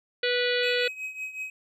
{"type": "harmonic tone", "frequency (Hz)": 490.6, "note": "B4", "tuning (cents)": -12, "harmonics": [1, 3, 4, 5, 6, 7, 8, 9], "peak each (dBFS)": [-26, -31, -32, -33, -34, -34, -35, -36], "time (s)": [0.23, 0.88], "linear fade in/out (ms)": 5}
{"type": "tone with tremolo", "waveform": "triangle", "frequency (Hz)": 2537, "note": "D#7", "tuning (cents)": 33, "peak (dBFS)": -28, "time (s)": [0.63, 1.5], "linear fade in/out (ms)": 2, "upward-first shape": "triangle", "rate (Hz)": 5.4, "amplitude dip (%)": 80}
{"effects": []}